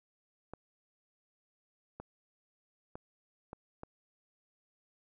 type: clicks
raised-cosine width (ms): 1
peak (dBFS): -29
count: 5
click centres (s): 0.536 / 2 / 2.955 / 3.531 / 3.834
effects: none